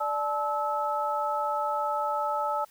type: tone cluster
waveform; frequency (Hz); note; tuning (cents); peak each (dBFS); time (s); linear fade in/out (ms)
sine; 589 / 864 / 1301; D5 / A5 / E6; +5 / -32 / -23; -32 / -29 / -30; 0-2.65; 10
effects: white hiss -59 dBFS RMS until 2.7 s